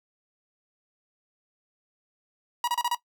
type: tone bursts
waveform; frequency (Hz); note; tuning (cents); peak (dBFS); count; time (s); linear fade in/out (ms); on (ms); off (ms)
45% pulse; 960; B5; -49; -23; 5; 2.64-2.948; 2; 36; 32
effects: noise-tail reverb RT60 0.1 s tail -17 dB re dry